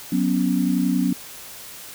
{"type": "chord", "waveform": "sine", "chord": "F# suspended fourth", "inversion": "none", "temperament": "just", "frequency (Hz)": [185, 246.7, 277.5], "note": ["F#3", "B3", "C#4"], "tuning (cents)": [0, -2, 2], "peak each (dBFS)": -22, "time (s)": [0.12, 1.13], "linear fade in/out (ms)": 5, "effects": ["white hiss -39 dBFS RMS until 1.94 s"]}